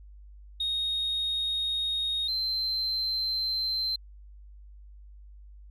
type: tone pair in turn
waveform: sine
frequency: 3729 / 4107 Hz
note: A#7 / C8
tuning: 0 / -33 cents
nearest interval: major second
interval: 167 cents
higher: second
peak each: -25 dBFS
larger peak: neither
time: 0.6-2.28 / 2.28-3.96 s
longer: neither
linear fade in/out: 5 ms
effects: tanh soft clip ceiling -24 dBFS + added 50 Hz sine -46 dBFS peak until 5.7 s